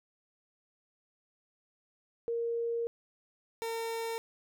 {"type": "tone pair in turn", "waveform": ["sine", "30% pulse"], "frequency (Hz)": [466.2, 456.1], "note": ["A#4", "A#4"], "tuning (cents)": [0, -38], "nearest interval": "unison", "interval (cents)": 38, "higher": "first", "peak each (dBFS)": [-30, -31], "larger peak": "first", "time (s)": [[2.28, 2.87], [3.62, 4.18]], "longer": "first", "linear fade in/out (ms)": 0, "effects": []}